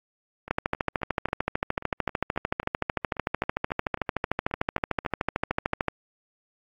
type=two click trains; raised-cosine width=0.5 ms; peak=-9 / -23 dBFS; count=73 / 18; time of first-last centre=0.51-5.883 / 0.48-5.05 s; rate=13.4 / 3.72 Hz; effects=AAC 64 kbps